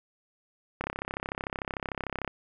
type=click train; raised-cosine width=0.5 ms; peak=-16 dBFS; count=50; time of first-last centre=0.81-2.277 s; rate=33.4 Hz; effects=none